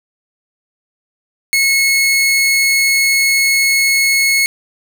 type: tone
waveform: sawtooth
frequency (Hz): 2184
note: C#7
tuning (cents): -26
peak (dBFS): -7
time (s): 1.53-4.46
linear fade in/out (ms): 0
effects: none